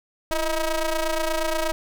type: ring-modulated tone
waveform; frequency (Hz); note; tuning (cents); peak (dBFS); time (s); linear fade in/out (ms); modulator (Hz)
sawtooth; 321.2; E4; -45; -15; 0.31-1.72; 0; 307
effects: none